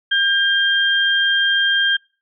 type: tone pair together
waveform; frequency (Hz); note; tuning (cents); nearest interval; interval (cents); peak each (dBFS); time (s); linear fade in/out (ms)
sine; 1601 / 3193; G6 / G7; +36 / +31; octave; 1195; -16 / -17; 0.11-1.97; 10
effects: noise-tail reverb RT60 0.4 s tail -26 dB re dry